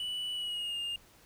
triangle tone with pitch glide, 2960 to 2820 Hz, F#7 to F7, 0 to +16 cents, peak -32 dBFS, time 0-0.96 s, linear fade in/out 2 ms, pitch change -84 cents, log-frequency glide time 0.33-0.78 s, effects pink hiss -60 dBFS RMS until 1.25 s

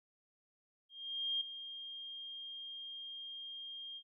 sine tone with ADSR envelope, 3216 Hz, G7, 44 cents sharp, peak -32 dBFS, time 0.89-4.03 s, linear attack 520 ms, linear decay 5 ms, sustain -12 dB, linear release 65 ms, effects none

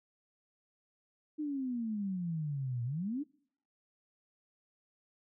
sine exponential two-way sweep, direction down then up, 310 to 116.54 to 310 Hz, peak -33 dBFS, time 1.38-3.24 s, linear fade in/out 20 ms, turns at 2.84 s, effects noise-tail reverb RT60 0.6 s tail -25 dB re dry

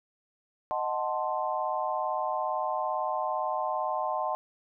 sine chord, D# diminished seventh, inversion none, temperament equal, 622.3 / 740 / 880 / 1046.5 Hz, D#5 / F#5 / A5 / C6, 0 / 0 / 0 / 0 cents, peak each -33 dBFS, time 0.71-4.35 s, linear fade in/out 0 ms, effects none

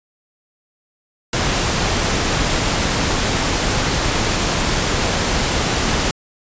pink noise, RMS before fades -18 dBFS, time 1.33-6.11 s, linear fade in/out 2 ms, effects resampled to 16000 Hz

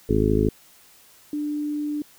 harmonic tone, 53 Hz, G#1, 36 cents sharp, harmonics 1 / 2 / 3 / 4 / 5 / 6 / 7 / 8, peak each -25 / -25 / -28 / -26 / -25 / -29 / -25 / -24 dBFS, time 0.09-0.49 s, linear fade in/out 5 ms
sine tone, 296.4 Hz, D4, 16 cents sharp, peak -24 dBFS, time 1.33-2.02 s, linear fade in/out 2 ms
effects white hiss -53 dBFS RMS until 2.18 s

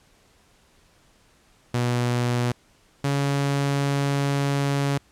sawtooth tone pair in turn, 121.8 / 140.49 Hz, B2 / C#3, -24 / +24 cents, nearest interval major second, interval 248 cents, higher second, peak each -17 dBFS, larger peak neither, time 1.74-2.52 / 3.04-4.98 s, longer second, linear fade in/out 5 ms, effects pink hiss -59 dBFS RMS until 5.11 s + low-pass 10000 Hz 12 dB/octave

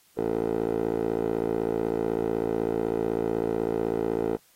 10% pulse tone with band-pass filter, 56 Hz, A1, 31 cents sharp, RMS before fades -27 dBFS, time 0.17-4.37 s, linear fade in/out 10 ms, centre 460 Hz, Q 5.2, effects white hiss -61 dBFS RMS until 4.55 s + AAC 48 kbps

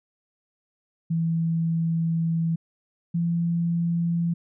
sine tone pair in turn, 164.81 / 169.54 Hz, E3 / E3, 0 / +49 cents, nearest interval unison, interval 49 cents, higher second, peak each -21 dBFS, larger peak neither, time 1.1-2.56 / 3.14-4.34 s, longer first, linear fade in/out 10 ms, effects none

